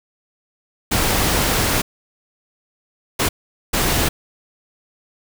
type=noise bursts at uneven times; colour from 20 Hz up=pink; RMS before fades=-18 dBFS; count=3; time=0.91-1.82 / 3.19-3.29 / 3.73-4.09 s; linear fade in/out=10 ms; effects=none